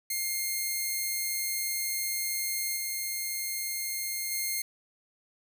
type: tone with level steps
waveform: 5% pulse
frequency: 2123 Hz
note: C7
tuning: 25 cents sharp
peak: -19 / -21 / -19 dBFS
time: 0.1-4.62 s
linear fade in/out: 5 ms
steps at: 2.76 / 4.31 s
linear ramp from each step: 10 ms
effects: none